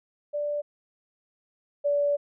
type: tone pair in turn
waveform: sine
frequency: 587 / 576.6 Hz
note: D5 / D5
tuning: -1 / -32 cents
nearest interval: unison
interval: 31 cents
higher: first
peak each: -26 / -21 dBFS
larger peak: second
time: 0.33-0.62 / 1.84-2.17 s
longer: second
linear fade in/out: 20 ms
effects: none